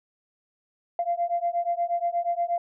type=beating tone pair; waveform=sine; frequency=687 / 695.4 Hz; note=F5 / F5; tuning=-29 / -8 cents; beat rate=8.4 Hz; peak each=-26 dBFS; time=0.99-2.58 s; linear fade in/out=2 ms; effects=tanh soft clip ceiling -16 dBFS